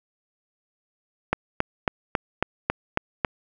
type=click train; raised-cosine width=0.5 ms; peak=-5 dBFS; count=8; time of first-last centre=1.33-3.248 s; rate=3.65 Hz; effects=none